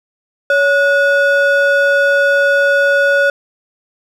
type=ring-modulated tone; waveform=triangle; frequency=1010 Hz; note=B5; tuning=39 cents sharp; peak=-4 dBFS; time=0.5-3.3 s; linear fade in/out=2 ms; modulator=448 Hz; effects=none